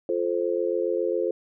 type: chord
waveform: sine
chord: F major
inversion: none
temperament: just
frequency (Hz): 349.2 / 436.5 / 523.8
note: F4 / A4 / C5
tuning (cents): 0 / -14 / +2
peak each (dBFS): -27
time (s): 0.09-1.31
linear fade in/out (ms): 2
effects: none